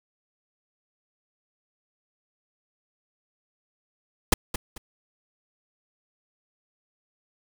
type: noise with echo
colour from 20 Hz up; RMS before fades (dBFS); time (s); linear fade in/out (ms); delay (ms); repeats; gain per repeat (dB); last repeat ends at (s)
pink; -17; 4.32-4.34; 5; 220; 2; -11; 4.78
effects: none